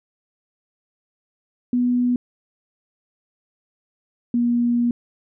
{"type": "tone pair in turn", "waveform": "sine", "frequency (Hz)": [245.8, 239.1], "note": ["B3", "A#3"], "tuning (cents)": [-8, 44], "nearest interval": "unison", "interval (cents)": 48, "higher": "first", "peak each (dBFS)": -16, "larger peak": "neither", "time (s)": [[1.73, 2.16], [4.34, 4.91]], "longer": "second", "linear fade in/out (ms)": 2, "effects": []}